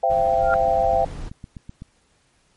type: chord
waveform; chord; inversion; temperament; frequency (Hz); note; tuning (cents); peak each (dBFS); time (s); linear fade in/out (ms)
sine; C major; none; equal with one note detuned; 523.3 / 676.2 / 784; C5 / E5 / G5; 0 / +44 / 0; -23 / -19 / -20; 0.03-1.05; 5
type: noise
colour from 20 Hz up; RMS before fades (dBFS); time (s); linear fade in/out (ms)
brown; -32; 0.09-1.3; 20
type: tone with exponential growth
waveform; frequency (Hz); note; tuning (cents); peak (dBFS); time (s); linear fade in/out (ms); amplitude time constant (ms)
sine; 1396.9; F6; 0; -16; 0.38-0.54; 0; 34
type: click train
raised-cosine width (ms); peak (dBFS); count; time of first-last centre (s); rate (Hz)
5; -23; 12; 0.43-1.821; 7.91
effects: pink hiss -62 dBFS RMS until 2.56 s + MP3 48 kbps